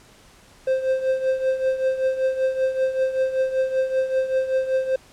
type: tone with tremolo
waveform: triangle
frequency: 524 Hz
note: C5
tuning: 2 cents sharp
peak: -14 dBFS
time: 0.67-4.96 s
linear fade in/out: 5 ms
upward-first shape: triangle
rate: 5.2 Hz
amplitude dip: 75%
effects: pink hiss -51 dBFS RMS until 5.12 s + low-pass 10000 Hz 12 dB/octave